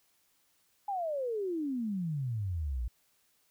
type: exponential sweep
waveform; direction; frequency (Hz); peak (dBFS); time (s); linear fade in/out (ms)
sine; down; 830.6 to 55; -31; 0.88-2.88; 5
effects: white hiss -71 dBFS RMS until 3.5 s